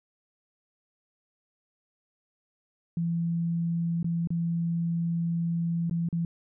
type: tone with dropouts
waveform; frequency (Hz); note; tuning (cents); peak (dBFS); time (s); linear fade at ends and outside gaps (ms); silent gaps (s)
sine; 168.5; E3; +38; -25; 2.97-6.25; 2; 4.029-4.044 / 4.273-4.304 / 5.897-5.91 / 6.088-6.127
effects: none